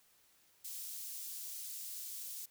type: high-pass noise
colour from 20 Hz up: white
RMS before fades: -45 dBFS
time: 0.64-2.46 s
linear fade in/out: 10 ms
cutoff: 5200 Hz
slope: 12 dB/octave
effects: white hiss -69 dBFS RMS until 2.5 s